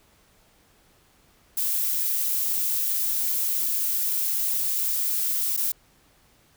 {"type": "noise with dropouts", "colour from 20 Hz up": "violet", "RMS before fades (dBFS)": -25, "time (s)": [1.57, 5.72], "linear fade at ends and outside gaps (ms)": 5, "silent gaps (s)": [5.566, 5.573], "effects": ["pink hiss -60 dBFS RMS until 6.56 s"]}